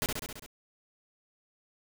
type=noise with echo; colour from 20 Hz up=pink; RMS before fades=-30 dBFS; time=0.02-0.06 s; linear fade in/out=0 ms; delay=67 ms; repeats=6; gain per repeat=-3 dB; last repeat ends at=0.462 s; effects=none